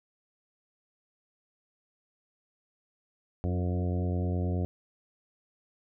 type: harmonic tone with a mistuned harmonic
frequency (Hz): 89.6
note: F2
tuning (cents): +45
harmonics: 1 / 2 / 3 / 4 / 5 / 6 / 7 / 8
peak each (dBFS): -28 / -34 / -38 / -40 / -42 / -44 / -45 / -46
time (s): 3.44-4.65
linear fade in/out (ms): 0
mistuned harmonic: 4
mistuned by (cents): -21
effects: none